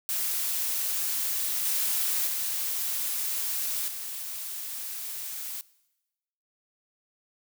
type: noise with level steps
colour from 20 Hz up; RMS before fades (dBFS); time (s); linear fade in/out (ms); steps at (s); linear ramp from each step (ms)
blue; -29 / -27 / -30 / -36; 0.09-5.61; 0; 1.65 / 2.27 / 3.88; 2
effects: noise-tail reverb RT60 1.0 s tail -21 dB re dry

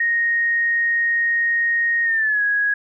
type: tone with pitch glide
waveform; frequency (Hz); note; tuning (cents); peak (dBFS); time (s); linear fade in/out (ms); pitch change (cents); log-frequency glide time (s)
sine; 1864.7 to 1661.3; A#6 to G#6; 0 to 0; -16; 0-2.74; 5; -200; 2.04-2.42
effects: none

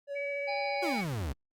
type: tone with vibrato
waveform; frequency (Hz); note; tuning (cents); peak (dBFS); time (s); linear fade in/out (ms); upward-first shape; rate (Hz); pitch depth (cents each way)
triangle; 566; C#5; +36; -32; 0.07-0.96; 50; sine; 14; 12
type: tone with pitch glide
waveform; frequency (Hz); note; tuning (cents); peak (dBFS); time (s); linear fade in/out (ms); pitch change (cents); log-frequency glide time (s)
sine; 2280 to 2240; C#7 to C#7; +48 to +18; -36; 0.15-1.05; 20; -30; 0.63-0.86
type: harmonic tone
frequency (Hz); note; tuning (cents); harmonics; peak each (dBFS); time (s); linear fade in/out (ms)
811; G#5; -41; 1 / 3 / 5 / 6; -34 / -44 / -46 / -45; 0.47-1.02; 20
type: exponential sweep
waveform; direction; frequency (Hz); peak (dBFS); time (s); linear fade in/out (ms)
40% pulse; down; 382.9 to 62.6; -31; 0.82-1.33; 10
effects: Opus 48 kbps

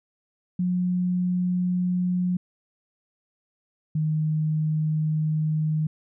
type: tone pair in turn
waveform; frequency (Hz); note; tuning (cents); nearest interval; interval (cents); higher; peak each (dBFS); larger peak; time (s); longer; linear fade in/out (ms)
sine; 180 / 155.11; F#3 / D#3; -47 / -5; minor third; 258; first; -21; neither; 0.59-2.37 / 3.95-5.87; second; 5
effects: none

